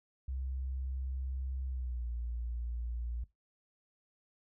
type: tone with pitch glide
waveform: sine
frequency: 65.41 to 58.95 Hz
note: C2 to A#1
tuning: 0 to +20 cents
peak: -35 dBFS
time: 0.28-3.24 s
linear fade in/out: 5 ms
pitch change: -180 cents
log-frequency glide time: 1.66-2.07 s
effects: noise-tail reverb RT60 0.2 s tail -19 dB re dry